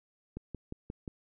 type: click train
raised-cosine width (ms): 3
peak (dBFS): -26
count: 5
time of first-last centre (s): 0.37-1.078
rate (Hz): 5.65
effects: none